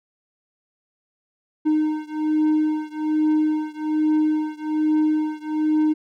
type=beating tone pair; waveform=triangle; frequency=307.4 / 308.6 Hz; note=D#4 / D#4; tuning=-21 / -14 cents; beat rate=1.2 Hz; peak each=-19 / -20 dBFS; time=1.65-5.94 s; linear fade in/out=20 ms; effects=none